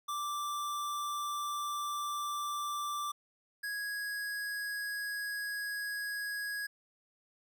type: tone pair in turn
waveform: square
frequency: 1174 / 1660.3 Hz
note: D6 / G#6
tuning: -1 / -1 cents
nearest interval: tritone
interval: 600 cents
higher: second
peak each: -35 / -36 dBFS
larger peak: first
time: 0.08-3.12 / 3.63-6.67 s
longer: neither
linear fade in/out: 10 ms
effects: none

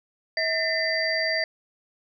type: tone cluster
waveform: sine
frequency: 643 / 1806 / 2025 / 4695 Hz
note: E5 / A6 / B6 / D8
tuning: -43 / +45 / +43 / -1 cents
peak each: -28 dBFS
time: 0.37-1.44 s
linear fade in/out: 2 ms
effects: none

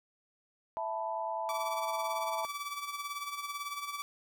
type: chord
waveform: sine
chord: E suspended fourth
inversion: none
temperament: just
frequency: 659.3 / 879 / 988.9 Hz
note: E5 / A5 / B5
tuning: 0 / -2 / +2 cents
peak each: -37 / -36 / -39 dBFS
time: 0.77-2.45 s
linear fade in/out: 0 ms
type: tone with tremolo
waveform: sawtooth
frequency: 1154 Hz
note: D6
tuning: 31 cents flat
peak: -31 dBFS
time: 1.49-4.02 s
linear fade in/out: 0 ms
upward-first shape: sine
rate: 18 Hz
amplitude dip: 60%
effects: none

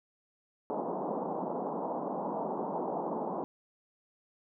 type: band-pass noise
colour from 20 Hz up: white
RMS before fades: -35 dBFS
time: 0.7-3.44 s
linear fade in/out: 0 ms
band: 170 to 960 Hz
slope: 48 dB/octave
effects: none

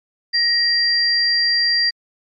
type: tone pair together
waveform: sine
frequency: 1883 / 4745 Hz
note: A#6 / D8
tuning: +17 / +17 cents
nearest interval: octave + major third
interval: 1600 cents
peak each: -20 / -15 dBFS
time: 0.33-1.91 s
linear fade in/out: 20 ms
effects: MP3 48 kbps

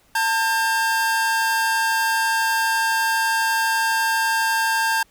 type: tone pair together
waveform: 45% pulse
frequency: 898 / 1600.1 Hz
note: A5 / G6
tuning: +35 / +35 cents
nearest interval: minor seventh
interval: 1000 cents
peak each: -21 dBFS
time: 0.15-5.03 s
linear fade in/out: 5 ms
effects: pink hiss -58 dBFS RMS until 5.1 s

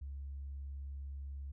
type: tone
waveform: sine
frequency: 69.4 Hz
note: C#2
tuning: 3 cents sharp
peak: -40 dBFS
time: 0.01-1.52 s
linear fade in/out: 10 ms
effects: tanh soft clip ceiling -37 dBFS

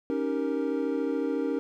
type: chord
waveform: triangle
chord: Eb dominant seventh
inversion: third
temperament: equal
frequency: 277.2 / 311.1 / 392 / 466.2 Hz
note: Db4 / Eb4 / G4 / Bb4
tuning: 0 / 0 / 0 / 0 cents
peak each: -28 / -30 / -33 / -29 dBFS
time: 0.1-1.59 s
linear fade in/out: 0 ms
effects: none

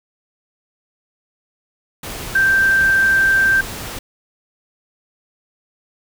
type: tone in noise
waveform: sine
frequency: 1568 Hz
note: G6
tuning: in tune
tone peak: -11 dBFS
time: 2.35-3.61 s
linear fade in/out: 5 ms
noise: pink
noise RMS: -29 dBFS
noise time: 2.03-3.99 s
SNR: +15 dB
effects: none

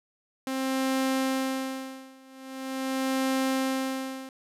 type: tone with tremolo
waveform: sawtooth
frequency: 264.4 Hz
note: C4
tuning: 18 cents sharp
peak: -20 dBFS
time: 0.47-4.29 s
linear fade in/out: 2 ms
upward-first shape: sine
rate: 0.43 Hz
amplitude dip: 95%
effects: resampled to 32000 Hz

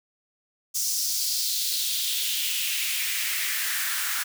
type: noise with high-pass filter sweep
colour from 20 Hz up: white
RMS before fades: -27 dBFS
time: 0.74-4.24 s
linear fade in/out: 20 ms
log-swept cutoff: 5900 to 1400 Hz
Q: 2.7
effects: none

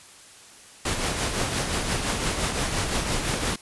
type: noise with tremolo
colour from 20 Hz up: pink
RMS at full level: -24 dBFS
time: 0.85-3.56 s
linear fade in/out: 5 ms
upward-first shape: triangle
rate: 5.8 Hz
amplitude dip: 50%
effects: white hiss -48 dBFS RMS until 3.61 s + resampled to 24000 Hz

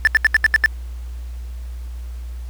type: tone bursts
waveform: triangle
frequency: 1760 Hz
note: A6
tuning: in tune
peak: -7 dBFS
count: 7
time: 0.05-0.66 s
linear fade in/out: 0 ms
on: 22 ms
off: 76 ms
effects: added 60 Hz sine -27 dBFS peak until 2.49 s + pink hiss -50 dBFS RMS until 2.49 s

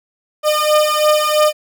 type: beating tone pair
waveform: 30% pulse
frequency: 605 / 608 Hz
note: D#5 / D#5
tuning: -49 / -40 cents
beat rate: 3 Hz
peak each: -12 dBFS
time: 0.43-1.53 s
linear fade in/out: 50 ms
effects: none

